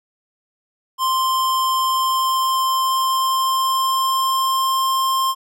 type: tone with pitch glide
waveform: square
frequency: 1046.5 to 1057.4 Hz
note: C6 to C6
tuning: 0 to +18 cents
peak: -17 dBFS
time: 0.98-5.35 s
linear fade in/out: 50 ms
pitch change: +18 cents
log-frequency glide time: 1.69-4.93 s
effects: none